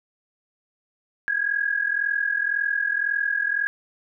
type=tone pair together; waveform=sine; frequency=1627.1 / 1669 Hz; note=G#6 / G#6; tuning=-36 / +8 cents; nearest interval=unison; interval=44 cents; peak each=-24 dBFS; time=1.28-3.67 s; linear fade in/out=0 ms; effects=none